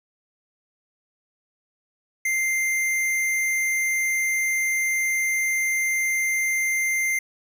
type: tone with hard clipping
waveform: sine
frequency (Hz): 2093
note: C7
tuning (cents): 0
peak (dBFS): -22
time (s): 2.25-7.19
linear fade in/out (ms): 5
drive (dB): 17
effects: none